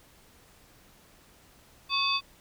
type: tone cluster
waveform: sine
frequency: 1102 / 2564 / 3525 / 4631 Hz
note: C#6 / E7 / A7 / D8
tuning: -11 / -49 / +2 / -25 cents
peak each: -30 dBFS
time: 1.89-2.21 s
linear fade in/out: 50 ms
effects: pink hiss -58 dBFS RMS until 2.4 s